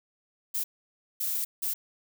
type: noise bursts at uneven times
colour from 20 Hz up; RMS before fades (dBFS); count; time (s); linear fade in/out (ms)
violet; -30; 3; 0.54-0.64 / 1.2-1.45 / 1.62-1.74; 10
effects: none